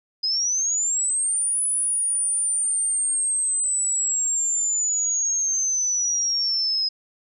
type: linear two-way sweep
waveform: sine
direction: up then down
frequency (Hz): 4978 to 9956 to 5060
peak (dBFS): -20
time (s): 0.23-6.89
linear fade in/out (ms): 10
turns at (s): 1.62
effects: none